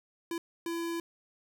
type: tone bursts at uneven times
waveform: square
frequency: 336.4 Hz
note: E4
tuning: 35 cents sharp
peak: -33 dBFS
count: 2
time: 0.31-0.38 / 0.66-1 s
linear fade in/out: 2 ms
effects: none